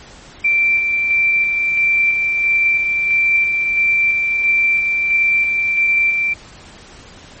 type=tone with tremolo; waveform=sine; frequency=2349 Hz; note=D7; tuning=in tune; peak=-11 dBFS; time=0.44-6.34 s; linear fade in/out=10 ms; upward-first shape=square; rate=1.5 Hz; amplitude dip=30%; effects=pink hiss -40 dBFS RMS until 7.4 s + MP3 32 kbps